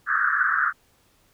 white band-pass noise, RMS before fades -22 dBFS, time 0.06-0.73 s, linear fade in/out 50 ms, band 1200 to 1700 Hz, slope 96 dB/octave, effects pink hiss -62 dBFS RMS until 1.33 s

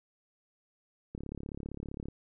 click train, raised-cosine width 3 ms, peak -27 dBFS, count 34, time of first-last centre 1.15-2.085 s, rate 35.3 Hz, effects none

